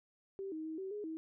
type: tone with pitch steps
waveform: sine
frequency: 389.3 / 314.8 / 317.7 / 382.3 / 416.1 / 320.1 Hz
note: G4 / D#4 / D#4 / G4 / G#4 / D#4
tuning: -12 / +20 / +36 / -43 / +3 / +49 cents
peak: -39 dBFS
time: 0.39-1.17 s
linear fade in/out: 0 ms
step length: 130 ms
effects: none